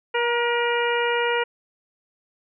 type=harmonic tone with a mistuned harmonic; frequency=476.4 Hz; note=A#4; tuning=38 cents sharp; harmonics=1 / 2 / 3 / 4 / 5 / 6; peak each=-23 / -26 / -28 / -29 / -30 / -31 dBFS; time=0.14-1.44 s; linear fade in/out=10 ms; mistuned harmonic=2; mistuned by=-16 cents; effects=none